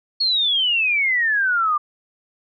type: exponential sweep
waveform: sine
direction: down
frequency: 4373 to 1177 Hz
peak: -16 dBFS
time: 0.2-1.78 s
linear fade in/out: 10 ms
effects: none